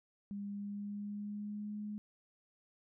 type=tone with pitch glide; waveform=sine; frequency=201.8 to 209.3 Hz; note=G#3 to G#3; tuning=-49 to +14 cents; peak=-39 dBFS; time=0.31-1.98 s; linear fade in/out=0 ms; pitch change=+63 cents; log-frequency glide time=0.45-1.76 s; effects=none